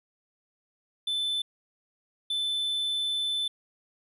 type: tone pair in turn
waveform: triangle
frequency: 3520 / 3520 Hz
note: A7 / A7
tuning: 0 / 0 cents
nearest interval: unison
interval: 0 cents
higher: neither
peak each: -25 dBFS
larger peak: neither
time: 1.07-1.42 / 2.3-3.48 s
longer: second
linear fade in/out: 5 ms
effects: resampled to 32000 Hz